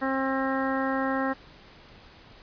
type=harmonic tone; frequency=266.8 Hz; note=C4; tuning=34 cents sharp; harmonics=1 / 2 / 3 / 4 / 5 / 6 / 7; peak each=-28 / -31 / -33 / -34 / -35 / -36 / -36 dBFS; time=0.01-1.34 s; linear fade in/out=20 ms; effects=pink hiss -51 dBFS RMS until 2.42 s + resampled to 11025 Hz